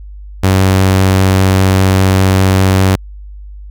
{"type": "tone", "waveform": "sawtooth", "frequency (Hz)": 95, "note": "F#2", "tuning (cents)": 46, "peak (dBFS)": -3, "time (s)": [0.43, 2.96], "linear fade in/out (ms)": 10, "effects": ["added 50 Hz sine -27 dBFS peak until 3.7 s"]}